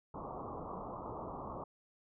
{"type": "low-pass noise", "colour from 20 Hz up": "white", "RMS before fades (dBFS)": -44, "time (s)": [0.14, 1.64], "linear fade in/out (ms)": 5, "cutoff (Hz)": 1200, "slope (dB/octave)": 96, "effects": []}